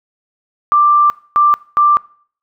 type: tone bursts at uneven times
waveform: sine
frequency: 1180 Hz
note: D6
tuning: 8 cents sharp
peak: -7 dBFS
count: 3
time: 0.72-1.1 / 1.36-1.54 / 1.77-1.97 s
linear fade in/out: 0 ms
effects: noise-tail reverb RT60 0.5 s tail -22 dB re dry